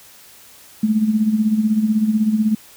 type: tone with tremolo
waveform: sine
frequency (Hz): 216.1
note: A3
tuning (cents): -31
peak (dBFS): -11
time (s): 0.83-2.55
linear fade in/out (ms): 5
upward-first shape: sine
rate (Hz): 16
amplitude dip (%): 65
effects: white hiss -45 dBFS RMS until 2.76 s